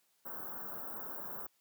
white band-stop noise, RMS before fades -43 dBFS, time 0.25-1.47 s, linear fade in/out 10 ms, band 1500 to 15000 Hz, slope 48 dB/octave, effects white hiss -74 dBFS RMS until 1.6 s + high-pass 150 Hz 12 dB/octave

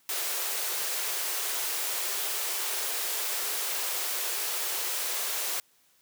white high-pass noise, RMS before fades -31 dBFS, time 0.09-5.6 s, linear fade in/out 2 ms, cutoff 350 Hz, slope 96 dB/octave, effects white hiss -65 dBFS RMS until 6.01 s + high-pass 60 Hz 12 dB/octave

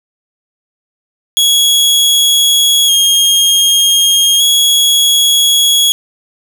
sawtooth tone with vibrato, 3289 Hz, G#7, 18 cents flat, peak -4 dBFS, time 1.37-5.92 s, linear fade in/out 0 ms, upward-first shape square, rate 0.33 Hz, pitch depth 25 cents each way, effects none

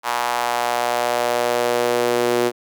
sawtooth tone with high-pass filter sweep, 120.6 Hz, B2, 41 cents flat, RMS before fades -20 dBFS, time 0.03-2.52 s, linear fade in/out 50 ms, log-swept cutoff 930 to 380 Hz, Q 2.6, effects none

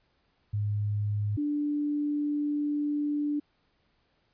sine tone pair in turn, 103.83 / 293.7 Hz, G#2 / D4, 0 / 0 cents, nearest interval octave + tritone, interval 1800 cents, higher second, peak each -26 dBFS, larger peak neither, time 0.53-1.37 / 1.37-3.4 s, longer second, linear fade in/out 10 ms, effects pink hiss -71 dBFS RMS until 4.33 s + resampled to 11025 Hz

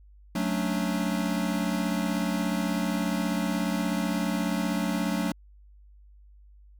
square chord, D major seventh, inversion first, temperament equal, 185 / 220 / 277.2 / 293.7 Hz, F#3 / A3 / C#4 / D4, 0 / 0 / 0 / 0 cents, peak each -30 / -31 / -35 / -34 dBFS, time 0.35-5.32 s, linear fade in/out 5 ms, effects added 50 Hz sine -50 dBFS peak until 6.79 s

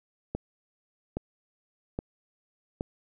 click train, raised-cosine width 2 ms, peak -17 dBFS, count 4, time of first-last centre 0.35-2.809 s, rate 1.22 Hz, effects none

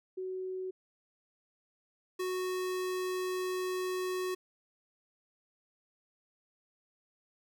sine / square tone pair in turn, 373.4 / 368.7 Hz, F#4 / F#4, +16 / -6 cents, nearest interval unison, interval 22 cents, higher first, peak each -35 / -33 dBFS, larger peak second, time 0.17-0.71 / 2.19-4.35 s, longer second, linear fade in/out 10 ms, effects none

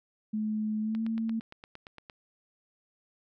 sine tone with pitch glide, 214.9 to 224.8 Hz, A3 to A3, -41 to +37 cents, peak -28 dBFS, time 0.33-1.4 s, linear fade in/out 10 ms, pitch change +78 cents, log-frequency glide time 0.81-1.03 s
click train, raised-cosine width 0.3 ms, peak -29 dBFS, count 11, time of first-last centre 0.95-2.098 s, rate 8.71 Hz
effects none

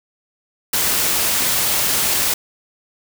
white noise, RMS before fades -18 dBFS, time 0.73-2.34 s, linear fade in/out 5 ms, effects none

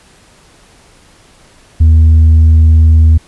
sine tone with tanh clipping, 79.7 Hz, D#2, 42 cents sharp, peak -3 dBFS, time 1.8-3.18 s, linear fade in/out 10 ms, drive 2 dB, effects pink hiss -44 dBFS RMS until 3.27 s + resampled to 24000 Hz

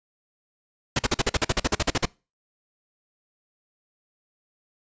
pink noise bursts, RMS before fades -21 dBFS, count 15, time 0.96-2.055 s, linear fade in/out 5 ms, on 31 ms, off 45 ms, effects noise-tail reverb RT60 0.3 s tail -25 dB re dry + resampled to 16000 Hz

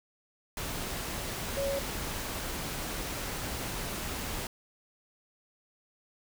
sine tone in noise, 554.4 Hz, C#5, in tune, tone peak -29 dBFS, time 1.57-1.79 s, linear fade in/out 2 ms, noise pink, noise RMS -36 dBFS, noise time 0.57-4.47 s, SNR +4 dB, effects none

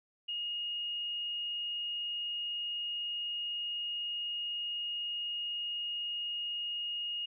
sine tone, 2862 Hz, F7, 42 cents sharp, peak -34 dBFS, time 0.28-7.26 s, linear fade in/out 10 ms, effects none

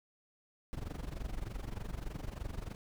brown noise with amplitude modulation, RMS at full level -37 dBFS, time 0.73-2.75 s, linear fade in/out 0 ms, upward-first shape sine, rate 23.3 Hz, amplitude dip 85%, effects none

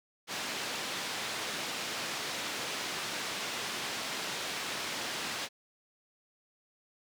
white band-pass noise, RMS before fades -37 dBFS, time 0.27-5.49 s, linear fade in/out 50 ms, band 150 to 4500 Hz, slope 12 dB/octave, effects none

